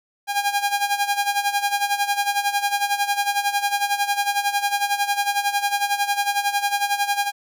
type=tone with tremolo; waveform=sawtooth; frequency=810 Hz; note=G#5; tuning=43 cents flat; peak=-13 dBFS; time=0.27-7.32 s; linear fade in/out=50 ms; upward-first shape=sine; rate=11 Hz; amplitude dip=75%; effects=none